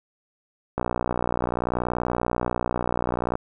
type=click train; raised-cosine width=1 ms; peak=-10 dBFS; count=157; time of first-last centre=0.78-3.354 s; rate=60.6 Hz; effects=none